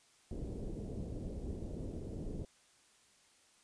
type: low-pass noise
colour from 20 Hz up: pink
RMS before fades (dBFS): -42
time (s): 0.31-2.45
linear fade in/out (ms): 2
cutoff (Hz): 480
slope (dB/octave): 24
effects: white hiss -67 dBFS RMS until 3.63 s + resampled to 22050 Hz